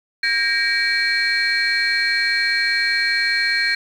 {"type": "tone cluster", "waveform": "sine", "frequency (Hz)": [1607, 1871, 2305, 4225], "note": ["G6", "A#6", "D7", "C8"], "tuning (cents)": [43, 6, -33, 16], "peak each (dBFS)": -21, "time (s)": [0.23, 3.75], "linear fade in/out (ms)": 5, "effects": ["tanh soft clip ceiling -10 dBFS", "8-bit"]}